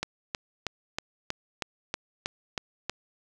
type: click train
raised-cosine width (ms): 0.2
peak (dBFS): -12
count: 10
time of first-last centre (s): 0.03-2.896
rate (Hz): 3.14
effects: none